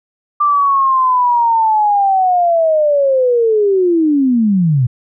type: linear sweep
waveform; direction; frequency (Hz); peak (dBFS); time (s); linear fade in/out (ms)
sine; down; 1184 to 116.54; -9; 0.4-4.87; 10
effects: none